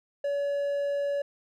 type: tone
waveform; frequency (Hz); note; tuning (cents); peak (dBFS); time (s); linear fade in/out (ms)
triangle; 568; C#5; +42; -24; 0.24-1.22; 5
effects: none